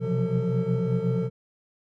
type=tone cluster; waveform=triangle; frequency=125.2 / 130.6 / 172.8 / 181.2 / 449.9 Hz; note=B2 / C3 / F3 / F#3 / A4; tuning=+24 / -3 / -18 / -36 / +39 cents; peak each=-27 dBFS; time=0-1.3 s; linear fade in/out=50 ms; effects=none